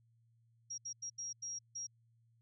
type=tone bursts at uneven times; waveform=sine; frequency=5640 Hz; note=F8; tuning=16 cents sharp; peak=-40 dBFS; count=6; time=0.7-0.78 / 0.85-0.93 / 1.02-1.1 / 1.18-1.33 / 1.42-1.59 / 1.75-1.87 s; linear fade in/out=10 ms; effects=added 115 Hz sine -68 dBFS peak until 2.41 s